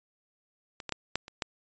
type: clicks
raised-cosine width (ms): 0.2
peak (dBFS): -23 / -18 / -13 / -10 / -27 / -13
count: 6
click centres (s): 0.802 / 0.893 / 0.923 / 1.156 / 1.281 / 1.422
effects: resampled to 16000 Hz